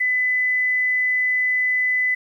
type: tone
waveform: sine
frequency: 2005 Hz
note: B6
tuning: 26 cents sharp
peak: -17 dBFS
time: 0-2.15 s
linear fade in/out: 10 ms
effects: 9-bit